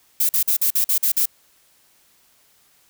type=noise bursts; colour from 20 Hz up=violet; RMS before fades=-18 dBFS; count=8; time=0.2-1.257 s; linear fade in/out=5 ms; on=91 ms; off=47 ms; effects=white hiss -58 dBFS RMS until 2.89 s